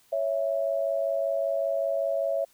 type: tone pair together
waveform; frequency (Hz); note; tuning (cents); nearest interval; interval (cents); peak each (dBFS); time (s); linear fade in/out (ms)
sine; 556 / 661.2; C#5 / E5; +5 / +5; minor third; 300; -27 / -27; 0.12-2.45; 10
effects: white hiss -62 dBFS RMS until 2.53 s